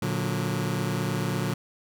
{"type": "chord", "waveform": "sawtooth", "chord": "Bb augmented", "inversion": "none", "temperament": "just", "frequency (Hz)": [116.54, 145.68, 182.1], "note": ["Bb2", "D3", "F#3"], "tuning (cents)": [0, -14, -27], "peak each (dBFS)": -26, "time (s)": [0.02, 1.54], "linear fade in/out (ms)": 5, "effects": []}